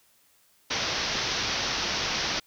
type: low-pass noise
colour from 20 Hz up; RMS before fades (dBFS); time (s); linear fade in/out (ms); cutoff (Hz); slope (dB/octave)
white; -29; 0.7-2.4; 10; 6000; 96
effects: white hiss -63 dBFS RMS until 2.46 s